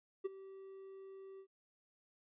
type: tone with ADSR envelope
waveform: triangle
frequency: 386.5 Hz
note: G4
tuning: 24 cents flat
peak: -31 dBFS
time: 0.24-1.47 s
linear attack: 17 ms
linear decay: 19 ms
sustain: -17 dB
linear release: 76 ms
effects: resampled to 8000 Hz